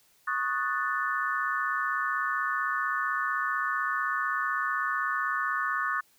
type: chord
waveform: sine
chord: D# half-diminished seventh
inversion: third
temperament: equal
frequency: 1108.7 / 1244.5 / 1480 / 1760 Hz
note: C#6 / D#6 / F#6 / A6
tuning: 0 / 0 / 0 / 0 cents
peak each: -32 dBFS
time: 0.27-6.01 s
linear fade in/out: 10 ms
effects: white hiss -64 dBFS RMS until 6.18 s